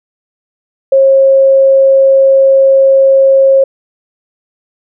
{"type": "tone", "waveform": "sine", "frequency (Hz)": 540, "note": "C#5", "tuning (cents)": -45, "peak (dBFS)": -3, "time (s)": [0.92, 3.64], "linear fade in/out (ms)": 5, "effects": []}